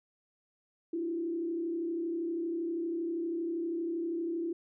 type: tone with frequency modulation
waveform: sine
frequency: 336 Hz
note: E4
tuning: 33 cents sharp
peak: -31 dBFS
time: 0.93-4.53 s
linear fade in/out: 5 ms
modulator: 32.6 Hz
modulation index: 0.61
effects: none